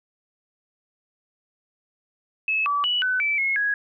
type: tone with pitch steps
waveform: sine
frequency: 2593 / 1151 / 2946 / 1506 / 2318 / 2169 / 1661 Hz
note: E7 / D6 / F#7 / F#6 / D7 / C#7 / G#6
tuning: -29 / -35 / -8 / +30 / -23 / -38 / 0 cents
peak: -20 dBFS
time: 2.48-3.74 s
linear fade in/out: 2 ms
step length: 180 ms
effects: none